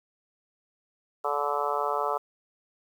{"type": "harmonic tone", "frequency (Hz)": 145, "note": "D3", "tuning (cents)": -22, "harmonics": [3, 4, 5, 6, 7, 8, 9], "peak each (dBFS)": [-33, -33, -33, -33, -33, -33, -33], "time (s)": [1.24, 2.18], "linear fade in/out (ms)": 10, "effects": ["9-bit"]}